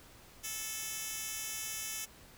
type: tone with high-pass filter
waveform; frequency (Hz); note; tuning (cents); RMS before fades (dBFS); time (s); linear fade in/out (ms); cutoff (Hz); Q
10% pulse; 437.3; A4; -11; -40; 0.43-2.06; 20; 4700; 0.7
effects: pink hiss -57 dBFS RMS until 2.37 s